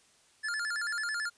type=tone with vibrato; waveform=square; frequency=1563 Hz; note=G6; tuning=6 cents flat; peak=-32 dBFS; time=0.43-1.3 s; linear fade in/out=20 ms; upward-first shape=square; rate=9.1 Hz; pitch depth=180 cents each way; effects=white hiss -64 dBFS RMS until 1.37 s + resampled to 22050 Hz